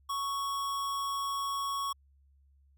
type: tone with amplitude modulation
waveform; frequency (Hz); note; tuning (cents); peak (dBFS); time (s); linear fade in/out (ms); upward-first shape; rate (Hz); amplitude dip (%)
square; 1110; C#6; +2; -31; 0.09-1.93; 10; sine; 193; 25
effects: added 69 Hz sine -61 dBFS peak until 2.77 s